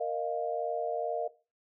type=chord; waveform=sine; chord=Bb suspended fourth; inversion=none; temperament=equal with one note detuned; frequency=466.2 / 616.2 / 698.5 Hz; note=Bb4 / Eb5 / F5; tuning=0 / -17 / 0 cents; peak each=-34 dBFS; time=0-1.28 s; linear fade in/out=10 ms; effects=noise-tail reverb RT60 0.3 s tail -17 dB re dry